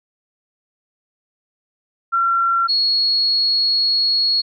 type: tone pair in turn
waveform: sine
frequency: 1364 / 4330 Hz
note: F6 / C#8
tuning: -41 / -41 cents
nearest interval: octave + minor sixth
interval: 2000 cents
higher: second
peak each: -14 dBFS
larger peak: neither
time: 2.12-2.68 / 2.68-4.42 s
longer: second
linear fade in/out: 20 ms
effects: none